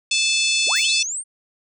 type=harmonic tone; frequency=873 Hz; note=A5; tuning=14 cents flat; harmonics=3 / 4 / 5 / 6 / 7 / 8 / 9 / 10; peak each=-21 / -23 / -25 / -27 / -28 / -29 / -30 / -31 dBFS; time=0.11-1.03 s; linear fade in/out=5 ms
type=linear sweep; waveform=sine; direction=up; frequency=168 to 9090 Hz; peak=-24 dBFS; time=0.66-1.24 s; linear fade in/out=50 ms
type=noise with exponential decay; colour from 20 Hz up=violet; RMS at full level=-33 dBFS; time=0.76-0.93 s; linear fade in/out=0 ms; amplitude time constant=35 ms
effects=none